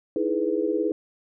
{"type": "chord", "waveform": "sine", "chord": "E major seventh", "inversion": "third", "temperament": "equal with one note detuned", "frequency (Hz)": [311.1, 329.6, 420.4, 493.9], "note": ["D#4", "E4", "G#4", "B4"], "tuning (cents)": [0, 0, 21, 0], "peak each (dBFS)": [-29, -27, -26, -28], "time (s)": [0.16, 0.92], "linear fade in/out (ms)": 2, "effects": []}